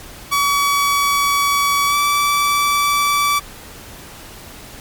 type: tone with pitch glide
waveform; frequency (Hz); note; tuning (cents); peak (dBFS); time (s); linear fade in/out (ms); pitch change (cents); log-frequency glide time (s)
sawtooth; 1136 to 1155.9; C#6 to D6; +42 to -28; -10; 0.31-3.4; 20; +30; 1.87-1.96
effects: pink hiss -37 dBFS RMS until 4.8 s + MP3 96 kbps